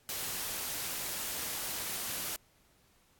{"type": "noise", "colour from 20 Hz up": "white", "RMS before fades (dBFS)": -37, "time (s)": [0.09, 2.36], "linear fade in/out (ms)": 0, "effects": ["pink hiss -67 dBFS RMS until 3.19 s", "AAC 64 kbps"]}